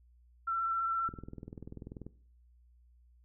sine tone with vibrato, 1347 Hz, E6, 37 cents sharp, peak -30 dBFS, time 0.47-1.09 s, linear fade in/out 10 ms, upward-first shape sine, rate 15 Hz, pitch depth 20 cents each way
click train, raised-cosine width 3 ms, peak -31 dBFS, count 21, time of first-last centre 1.09-2.066 s, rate 20.5 Hz
effects noise-tail reverb RT60 0.5 s tail -18 dB re dry + added 60 Hz sine -60 dBFS peak until 3.24 s

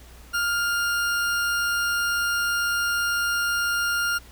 40% pulse tone, 1406 Hz, F6, 11 cents sharp, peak -21 dBFS, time 0.33-4.19 s, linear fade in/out 20 ms, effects added 60 Hz sine -46 dBFS peak until 4.31 s + pink hiss -50 dBFS RMS until 4.31 s

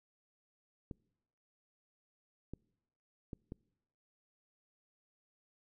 clicks, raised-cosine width 3 ms, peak -30 dBFS, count 4, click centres 0.912 / 2.536 / 3.332 / 3.521 s, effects noise-tail reverb RT60 0.9 s tail -26 dB re dry

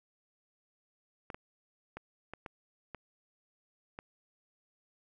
clicks, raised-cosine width 0.5 ms, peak -27 dBFS, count 7, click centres 1.302 / 1.345 / 1.97 / 2.336 / 2.462 / 2.947 / 3.989 s, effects none

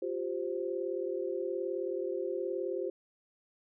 sine chord, F suspended second, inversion none, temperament equal with one note detuned, 353.1 / 392 / 523.3 Hz, F4 / G4 / C5, +19 / 0 / 0 cents, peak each -36 / -36 / -37 dBFS, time 0.02-2.9 s, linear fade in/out 5 ms, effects none

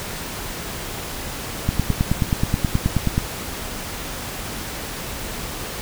click train, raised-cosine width 5 ms, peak -5 dBFS, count 15, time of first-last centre 1.69-3.179 s, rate 9.4 Hz, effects pink hiss -30 dBFS RMS until 5.81 s

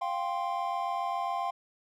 triangle chord, F suspended second, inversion none, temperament just, 698.5 / 785.8 / 1047.7 Hz, F5 / G5 / C6, 0 / +4 / +2 cents, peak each -32 dBFS, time 0.01-1.51 s, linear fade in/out 10 ms, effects none

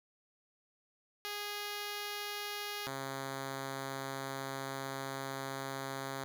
5% pulse tone pair in turn, 412.5 / 135.53 Hz, G#4 / C#3, -12 / -39 cents, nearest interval octave + perfect fifth, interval 1927 cents, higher first, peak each -27 dBFS, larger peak neither, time 1.25-2.87 / 2.87-6.24 s, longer second, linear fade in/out 0 ms, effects none

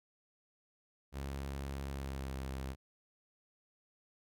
sawtooth tone with pitch glide, 68.7 to 66.51 Hz, C#2 to C2, -15 to +29 cents, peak -35 dBFS, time 1.12-2.76 s, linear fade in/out 50 ms, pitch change -56 cents, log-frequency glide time 1.88-2.36 s, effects none

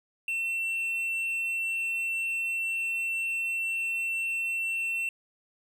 triangle tone, 2699 Hz, E7, 40 cents sharp, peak -26 dBFS, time 0.28-5.09 s, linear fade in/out 2 ms, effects none

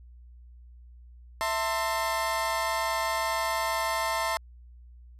30% pulse chord, A minor, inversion second, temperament equal with one note detuned, 659.3 / 900.6 / 1046.5 Hz, E5 / A5 / C6, 0 / +40 / 0 cents, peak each -29 / -28 / -28 dBFS, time 1.41-4.37 s, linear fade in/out 0 ms, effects added 60 Hz sine -47 dBFS peak until 5.19 s + resampled to 32000 Hz

